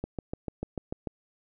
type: click train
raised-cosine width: 2 ms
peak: -19 dBFS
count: 8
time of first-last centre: 0.04-1.072 s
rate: 6.78 Hz
effects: none